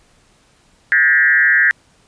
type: tone with frequency modulation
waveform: sine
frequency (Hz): 1754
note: A6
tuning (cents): -6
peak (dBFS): -9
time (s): 0.92-1.71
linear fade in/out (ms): 0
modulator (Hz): 146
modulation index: 1.4
effects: pink hiss -54 dBFS RMS until 2.07 s + resampled to 22050 Hz